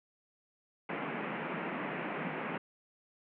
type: band-pass noise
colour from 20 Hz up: pink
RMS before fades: -38 dBFS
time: 0.89-2.58 s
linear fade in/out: 5 ms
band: 160 to 2600 Hz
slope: 48 dB/octave
effects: none